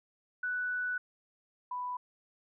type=tone pair in turn; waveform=sine; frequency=1485 / 991.1 Hz; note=F#6 / B5; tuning=+6 / +6 cents; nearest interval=perfect fifth; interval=700 cents; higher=first; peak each=-31 / -34 dBFS; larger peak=first; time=0.43-0.98 / 1.71-1.97 s; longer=first; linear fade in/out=5 ms; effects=none